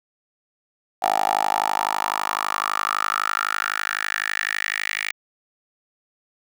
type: tone with high-pass filter sweep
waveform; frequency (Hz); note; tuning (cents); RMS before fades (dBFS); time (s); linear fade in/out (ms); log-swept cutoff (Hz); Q
10% pulse; 51.91; G#1; 0; -24; 1.02-5.12; 10; 750 to 2100; 5.4
effects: none